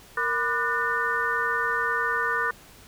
sine tone cluster, 465.3 / 996 / 1196 / 1474 / 1805 Hz, A#4 / B5 / D6 / F#6 / A6, -3 / +14 / +31 / -7 / +44 cents, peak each -33 / -32 / -29 / -27 / -28 dBFS, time 0.17-2.51 s, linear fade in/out 5 ms, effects pink hiss -50 dBFS RMS until 2.87 s

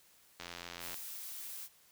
click train, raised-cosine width 0.2 ms, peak -26 dBFS, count 48, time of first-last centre 0.4-0.943 s, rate 86.6 Hz
blue noise, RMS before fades -45 dBFS, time 0.79-1.69 s, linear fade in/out 50 ms
effects white hiss -65 dBFS RMS until 1.91 s

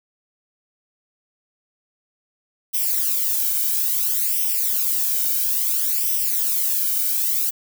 violet noise with flanger, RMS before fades -21 dBFS, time 2.73-7.51 s, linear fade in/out 20 ms, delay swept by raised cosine 0.35 to 1.34 ms, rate 0.59 Hz, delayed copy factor +0.8, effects none

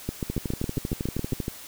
two click trains, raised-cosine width 3 ms, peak -14 / -15 dBFS, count 10 / 16, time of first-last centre 0.09-1.331 / 0.3-1.481 s, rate 7.25 / 12.7 Hz, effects white hiss -43 dBFS RMS until 1.67 s

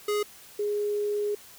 square / sine tone pair in turn, 416.2 / 414.5 Hz, G#4 / G#4, +4 / -3 cents, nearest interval unison, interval 7 cents, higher first, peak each -25 dBFS, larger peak neither, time 0.08-0.23 / 0.59-1.35 s, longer second, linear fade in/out 5 ms, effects white hiss -50 dBFS RMS until 1.58 s

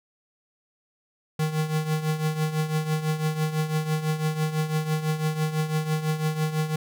square tone with tremolo, 155.56 Hz, D#3, in tune, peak -21 dBFS, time 1.39-6.76 s, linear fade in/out 5 ms, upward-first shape triangle, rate 6 Hz, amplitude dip 75%, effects none

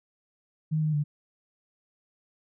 sine tone with pitch steps, 156 / 154.2 / 147.6 Hz, D#3 / D#3 / D3, +5 / -15 / +9 cents, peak -23 dBFS, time 0.71-1.04 s, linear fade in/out 20 ms, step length 110 ms, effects none

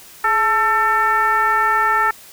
sine tone with frequency modulation, 1336 Hz, E6, 23 cents sharp, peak -13 dBFS, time 0.24-2.11 s, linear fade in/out 5 ms, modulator 457 Hz, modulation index 1.2, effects white hiss -42 dBFS RMS until 2.32 s

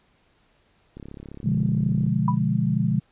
click train, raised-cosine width 3 ms, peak -26 dBFS, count 39, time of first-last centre 0.97-2.065 s, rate 34.7 Hz
sine chord, B diminished seventh, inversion none, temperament equal, 123.47 / 146.83 / 174.61 / 207.7 Hz, B2 / D3 / F3 / Ab3, 0 / 0 / 0 / 0 cents, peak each -25 dBFS, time 1.44-3 s, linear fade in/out 10 ms
sine tone with exponential decay, 986 Hz, B5, 3 cents flat, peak -18 dBFS, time 2.28-2.39 s, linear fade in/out 2 ms, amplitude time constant 23 ms
effects pink hiss -63 dBFS RMS until 3.11 s + resampled to 8000 Hz

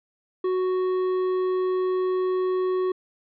triangle tone with hard clipping, 370 Hz, F#4, in tune, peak -23 dBFS, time 0.44-2.92 s, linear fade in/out 5 ms, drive 10 dB, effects resampled to 11025 Hz

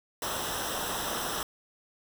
pink noise with comb filter, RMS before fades -33 dBFS, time 0.22-1.43 s, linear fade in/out 2 ms, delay 0.44 ms, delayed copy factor -0.75, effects none

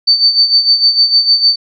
sine tone with tremolo, 4559 Hz, C#8, 48 cents sharp, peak -4 dBFS, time 0.07-1.56 s, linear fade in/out 10 ms, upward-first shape sine, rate 6.6 Hz, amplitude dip 70%, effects none

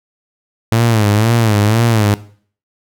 sawtooth tone with vibrato, 110 Hz, A2, in tune, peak -6 dBFS, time 0.72-2.14 s, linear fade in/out 0 ms, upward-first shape sine, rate 2 Hz, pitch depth 120 cents each way, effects noise-tail reverb RT60 0.5 s tail -18 dB re dry

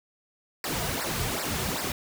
pink noise with flanger, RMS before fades -30 dBFS, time 0.64-1.92 s, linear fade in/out 2 ms, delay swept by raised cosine 0.3 to 3.7 ms, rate 2.6 Hz, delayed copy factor -0.95, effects none

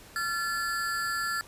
square ring-modulated tone, 1550 Hz, G6, 20 cents flat, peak -26 dBFS, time 0.16-1.41 s, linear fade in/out 0 ms, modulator 181 Hz, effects pink hiss -51 dBFS RMS until 1.47 s + resampled to 32000 Hz

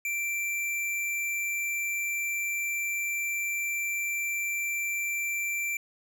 square tone, 2349 Hz, D7, in tune, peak -29 dBFS, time 0.05-5.77 s, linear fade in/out 2 ms, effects none

